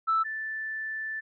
sine tone pair in turn, 1318.5 / 1760 Hz, E6 / A6, 0 / 0 cents, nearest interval perfect fourth, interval 500 cents, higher second, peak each -21 / -31 dBFS, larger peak first, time 0.07-0.24 / 0.24-1.21 s, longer second, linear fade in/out 20 ms, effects tanh soft clip ceiling -17 dBFS

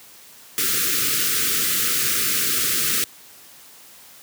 white band-stop noise, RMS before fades -21 dBFS, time 0.58-3.04 s, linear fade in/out 0 ms, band 500 to 1200 Hz, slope 96 dB/octave, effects white hiss -46 dBFS RMS until 4.22 s + high-pass 100 Hz 12 dB/octave

